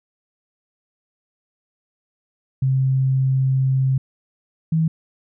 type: tone pair in turn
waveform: sine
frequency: 132.5 / 160.98 Hz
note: C3 / E3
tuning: +22 / -41 cents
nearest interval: minor third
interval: 337 cents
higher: second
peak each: -15 dBFS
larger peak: neither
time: 2.62-3.98 / 4.72-4.88 s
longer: first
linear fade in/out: 5 ms
effects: none